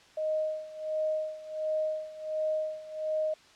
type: tone with tremolo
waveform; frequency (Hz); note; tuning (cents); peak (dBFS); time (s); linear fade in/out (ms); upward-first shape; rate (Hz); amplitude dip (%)
sine; 622; D#5; -1; -26; 0.17-3.34; 5; sine; 1.4; 85
effects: white hiss -57 dBFS RMS until 3.55 s + low-pass 5000 Hz 12 dB/octave